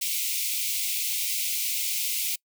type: high-pass noise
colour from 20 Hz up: white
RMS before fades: -28 dBFS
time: 0.01-2.36 s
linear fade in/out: 10 ms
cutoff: 2100 Hz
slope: 96 dB/octave
effects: noise-tail reverb RT60 0.1 s tail -25 dB re dry